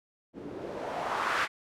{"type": "noise with low-pass filter sweep", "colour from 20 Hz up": "blue", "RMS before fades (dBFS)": -33, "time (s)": [0.33, 1.48], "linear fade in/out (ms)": 50, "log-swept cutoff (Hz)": [270, 1700], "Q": 2, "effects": []}